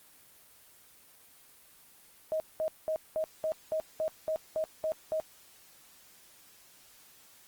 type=tone bursts; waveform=sine; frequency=630 Hz; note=D#5; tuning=21 cents sharp; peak=-28 dBFS; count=11; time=2.32-5.2 s; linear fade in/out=0 ms; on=80 ms; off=200 ms; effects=white hiss -58 dBFS RMS until 7.47 s + Opus 24 kbps